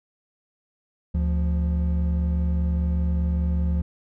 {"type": "tone pair together", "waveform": "triangle", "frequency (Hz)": [73.42, 175.23], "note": ["D2", "F3"], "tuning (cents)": [0, 6], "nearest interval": "octave + minor third", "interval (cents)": 1506, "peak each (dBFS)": [-19, -25], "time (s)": [1.14, 3.82], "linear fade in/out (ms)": 10, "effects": []}